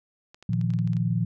clicks, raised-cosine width 0.2 ms, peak -30 dBFS, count 10, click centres 0.345 / 0.426 / 0.533 / 0.613 / 0.704 / 0.737 / 0.789 / 0.875 / 0.933 / 0.968 s
sine chord, Bb suspended fourth, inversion none, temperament equal, 116.54 / 155.56 / 174.61 Hz, Bb2 / Eb3 / F3, 0 / 0 / 0 cents, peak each -25 / -29 / -26 dBFS, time 0.49-1.25 s, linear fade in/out 5 ms
effects none

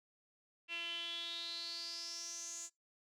sawtooth tone with band-pass filter sweep, 338.8 Hz, E4, 48 cents sharp, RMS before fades -44 dBFS, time 0.68-2.7 s, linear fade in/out 50 ms, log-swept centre 2700 to 7100 Hz, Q 8.9, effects noise-tail reverb RT60 0.2 s tail -26 dB re dry

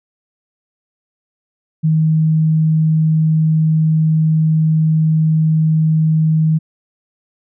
sine tone, 157.9 Hz, D#3, 26 cents sharp, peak -10 dBFS, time 1.83-6.59 s, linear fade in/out 20 ms, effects none

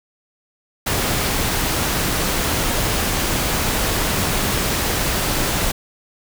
pink noise, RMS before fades -20 dBFS, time 0.86-5.72 s, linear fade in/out 10 ms, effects none

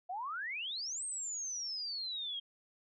sine exponential two-way sweep, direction up then down, 693 to 8510 to 3209 Hz, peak -37 dBFS, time 0.09-2.4 s, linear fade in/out 10 ms, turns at 1.04 s, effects none

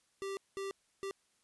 square tone bursts at uneven times, 391.6 Hz, G4, 2 cents flat, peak -38 dBFS, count 3, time 0.22-0.37 / 0.57-0.71 / 1.03-1.11 s, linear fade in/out 0 ms, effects white hiss -74 dBFS RMS until 1.43 s + resampled to 24000 Hz

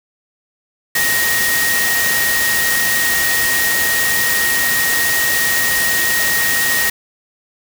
sine tone in noise, 1873 Hz, A#6, 8 cents sharp, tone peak -16 dBFS, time 0.95-6.9 s, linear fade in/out 5 ms, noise white, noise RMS -18 dBFS, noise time 0.95-6.9 s, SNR -1 dB, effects none

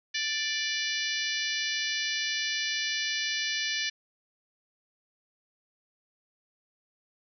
harmonic tone, 587.3 Hz, D5, in tune, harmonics 3 / 4 / 5 / 6 / 7 / 8 / 9 / 10, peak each -34 / -35 / -36 / -37 / -37 / -38 / -39 / -39 dBFS, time 0.14-3.9 s, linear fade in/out 10 ms, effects none

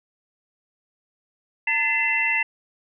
sine tone cluster, 902 / 1740 / 2046 / 2689 Hz, A5 / A6 / C7 / E7, +43 / -20 / -39 / +34 cents, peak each -31 / -30 / -22 / -23 dBFS, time 1.67-2.43 s, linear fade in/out 5 ms, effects none

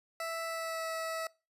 20% pulse tone with pitch glide, 659.3 to 649.8 Hz, E5 to E5, 0 to -25 cents, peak -30 dBFS, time 0.2-1.27 s, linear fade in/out 2 ms, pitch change -25 cents, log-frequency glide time 0.45-0.86 s, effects noise-tail reverb RT60 0.3 s tail -23 dB re dry + resampled to 32000 Hz

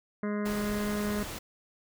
harmonic tone, 207.7 Hz, G#3, in tune, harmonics 1 / 2 / 3 / 5 / 6 / 7 / 8 / 9 / 10, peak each -30 / -36 / -40 / -44 / -46 / -47 / -48 / -49 / -50 dBFS, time 0.23-1.23 s, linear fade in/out 2 ms
pink noise, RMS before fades -39 dBFS, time 0.45-1.39 s, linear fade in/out 10 ms
effects none

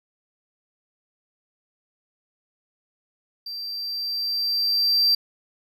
triangle tone with level ramp, 4699 Hz, D8, in tune, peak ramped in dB -30 to -14 dBFS, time 3.46-5.15 s, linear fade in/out 5 ms, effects none

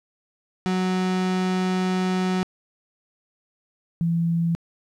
35% pulse / sine tone pair in turn, 185 / 167.85 Hz, F#3 / E3, 0 / +32 cents, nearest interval major second, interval 168 cents, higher first, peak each -19 dBFS, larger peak neither, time 0.66-2.43 / 4.01-4.55 s, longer first, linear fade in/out 0 ms, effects low-pass 6000 Hz 12 dB/octave + 10-bit

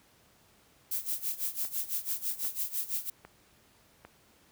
violet noise with tremolo, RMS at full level -31 dBFS, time 0.91-3.1 s, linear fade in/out 5 ms, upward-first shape sine, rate 6 Hz, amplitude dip 85%
click train, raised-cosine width 0.5 ms, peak -31 dBFS, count 4, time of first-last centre 1.65-4.05 s, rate 1.25 Hz
effects pink hiss -63 dBFS RMS until 4.51 s + high-pass 60 Hz 12 dB/octave

